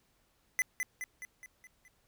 square tone with echo, 2015 Hz, B6, 34 cents sharp, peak -27 dBFS, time 0.59-0.62 s, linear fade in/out 0 ms, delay 210 ms, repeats 6, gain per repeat -5 dB, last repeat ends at 1.88 s, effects pink hiss -72 dBFS RMS until 2.07 s

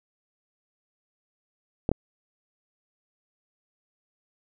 clicks, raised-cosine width 2 ms, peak -10 dBFS, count 2, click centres 1.891 / 1.916 s, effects none

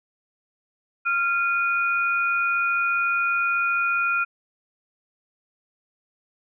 sine tone pair together, 1387 / 2459 Hz, F6 / D#7, -12 / -21 cents, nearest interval minor seventh, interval 991 cents, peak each -21 / -25 dBFS, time 1.05-4.25 s, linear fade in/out 20 ms, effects none

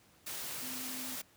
sine tone in noise, 256 Hz, C4, 38 cents flat, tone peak -46 dBFS, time 0.62-1.16 s, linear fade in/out 10 ms, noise white, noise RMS -41 dBFS, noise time 0.26-1.22 s, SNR -8 dB, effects pink hiss -64 dBFS RMS until 1.36 s + high-pass 80 Hz 12 dB/octave

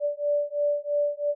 sine beating tone pair, 582 / 585 Hz, D5 / D5, -16 / -7 cents, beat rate 3 Hz, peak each -26 dBFS, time 0-1.35 s, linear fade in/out 50 ms, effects none

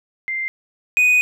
sine / triangle tone pair in turn, 2091 / 2487 Hz, C7 / D#7, -2 / -1 cents, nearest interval minor third, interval 301 cents, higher second, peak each -21 / -10 dBFS, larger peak second, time 0.28-0.48 / 0.97-1.21 s, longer second, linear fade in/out 0 ms, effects none

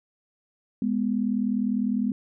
sine tone pair together, 207.7 / 247.6 Hz, G#3 / B3, 0 / +5 cents, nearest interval minor third, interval 305 cents, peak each -25 dBFS, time 0.82-2.12 s, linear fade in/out 2 ms, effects none

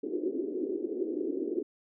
white band-pass noise, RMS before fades -33 dBFS, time 0.03-1.63 s, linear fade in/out 10 ms, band 290 to 400 Hz, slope 48 dB/octave, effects none

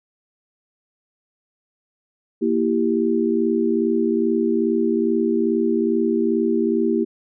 sine chord, E diminished, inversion second, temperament equal, 233.1 / 329.6 / 392 Hz, Bb3 / E4 / G4, 0 / 0 / 0 cents, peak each -21 dBFS, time 2.41-7.05 s, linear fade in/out 20 ms, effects none

